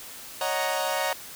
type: chord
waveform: sawtooth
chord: D# minor seventh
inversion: third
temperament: equal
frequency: 554.4 / 622.3 / 740 / 932.3 Hz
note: C#5 / D#5 / F#5 / A#5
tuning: 0 / 0 / 0 / 0 cents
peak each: -27 dBFS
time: 0.41-1.13 s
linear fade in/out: 2 ms
effects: white hiss -42 dBFS RMS until 1.35 s